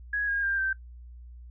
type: tone with pitch steps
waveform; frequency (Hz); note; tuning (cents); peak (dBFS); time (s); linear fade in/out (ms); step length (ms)
sine; 1664 / 1627.9 / 1592.5 / 1558; G#6 / G#6 / G6 / G6; +3 / -35 / +27 / -11; -25; 0.13-0.73; 5; 150
effects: noise-tail reverb RT60 0.1 s tail -18 dB re dry + added 60 Hz sine -43 dBFS peak until 1.5 s